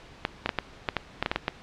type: clicks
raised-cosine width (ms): 0.3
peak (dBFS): -8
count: 11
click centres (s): 0.251 / 0.46 / 0.492 / 0.587 / 0.888 / 0.967 / 1.226 / 1.261 / 1.315 / 1.36 / 1.481
effects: pink hiss -49 dBFS RMS until 1.62 s + low-pass 4000 Hz 12 dB/octave